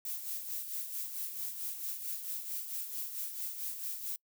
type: noise with tremolo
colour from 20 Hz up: violet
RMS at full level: -37 dBFS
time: 0.05-4.16 s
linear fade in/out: 2 ms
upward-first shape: sine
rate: 4.5 Hz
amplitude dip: 55%
effects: noise-tail reverb RT60 0.1 s tail -26 dB re dry